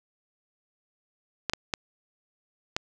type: clicks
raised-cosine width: 0.2 ms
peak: -9 dBFS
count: 4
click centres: 1.497 / 1.535 / 1.738 / 2.765 s
effects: none